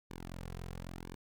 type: tone with flanger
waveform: sawtooth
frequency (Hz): 43.65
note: F1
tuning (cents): 0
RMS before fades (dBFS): -45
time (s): 0.1-1.15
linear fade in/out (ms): 10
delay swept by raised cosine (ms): 1.5 to 3.5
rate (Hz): 0.99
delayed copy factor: -0.85
effects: none